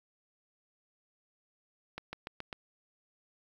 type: accelerating click train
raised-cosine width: 0.3 ms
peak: -23 dBFS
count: 5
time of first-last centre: 1.98-2.528 s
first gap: 150 ms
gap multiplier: 0.94
effects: 9-bit